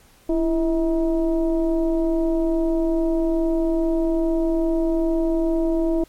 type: tone with frequency modulation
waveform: sine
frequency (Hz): 332.2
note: E4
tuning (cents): +13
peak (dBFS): -17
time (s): 0.29-6.04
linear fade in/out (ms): 5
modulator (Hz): 311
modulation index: 0.8
effects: pink hiss -54 dBFS RMS until 6.08 s + MP3 64 kbps